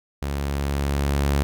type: tone with level ramp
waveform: sawtooth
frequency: 70.4 Hz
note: C#2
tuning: 27 cents sharp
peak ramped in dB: -21 to -14 dBFS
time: 0.22-1.43 s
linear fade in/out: 0 ms
effects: none